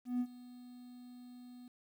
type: tone with ADSR envelope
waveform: triangle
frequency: 246.9 Hz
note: B3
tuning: in tune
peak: -27 dBFS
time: 0.05-1.68 s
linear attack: 150 ms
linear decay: 63 ms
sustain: -21 dB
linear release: 3 ms
effects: tanh soft clip ceiling -26 dBFS + 11-bit